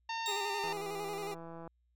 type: harmonic tone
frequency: 910 Hz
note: A#5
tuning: 42 cents flat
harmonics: 1 / 2 / 3 / 4 / 5 / 6 / 7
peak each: -37 / -44 / -43 / -48 / -47 / -53 / -56 dBFS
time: 0.09-0.73 s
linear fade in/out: 5 ms
type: tone with exponential decay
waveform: 30% pulse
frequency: 3729 Hz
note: A#7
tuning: in tune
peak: -31 dBFS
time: 0.26-0.86 s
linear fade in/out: 1 ms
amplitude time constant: 130 ms
type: tone with vibrato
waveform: 25% pulse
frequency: 405.3 Hz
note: G#4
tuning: 42 cents flat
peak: -34 dBFS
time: 0.27-1.35 s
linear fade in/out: 20 ms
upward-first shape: square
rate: 11 Hz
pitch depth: 42 cents each way
type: click train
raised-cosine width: 1 ms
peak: -34 dBFS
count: 173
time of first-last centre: 0.64-1.676 s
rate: 166 Hz
effects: added 60 Hz sine -70 dBFS peak until 1.95 s